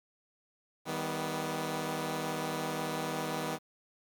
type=chord; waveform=10% pulse; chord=Eb augmented; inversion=none; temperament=equal with one note detuned; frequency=157.92 / 196 / 246.9 Hz; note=Eb3 / G3 / B3; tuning=+26 / 0 / 0 cents; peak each=-28 / -32 / -29 dBFS; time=0.85-3.59 s; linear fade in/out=50 ms; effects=10-bit